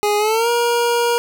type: tone with pitch glide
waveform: 25% pulse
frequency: 415.2 to 474.2 Hz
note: G#4 to A#4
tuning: 0 to +30 cents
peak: -11 dBFS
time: 0.03-1.18 s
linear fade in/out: 0 ms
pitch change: +230 cents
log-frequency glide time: 0.18-0.49 s
effects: none